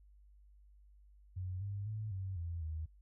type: tone with pitch steps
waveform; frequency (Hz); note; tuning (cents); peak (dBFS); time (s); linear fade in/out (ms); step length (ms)
sine; 92 / 100.3 / 107.8 / 95.3 / 84.6 / 78.9; F#2 / G2 / A2 / G2 / E2 / D#2; -9 / +40 / -35 / -48 / +45 / +25; -38; 1.36-2.86; 10; 250
effects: noise-tail reverb RT60 0.1 s tail -23 dB re dry + added 50 Hz sine -59 dBFS peak until 3.01 s